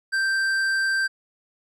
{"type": "tone with tanh clipping", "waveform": "sine", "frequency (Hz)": 1568, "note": "G6", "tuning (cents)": 0, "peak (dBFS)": -22, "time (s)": [0.12, 1.08], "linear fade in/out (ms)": 20, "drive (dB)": 11, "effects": []}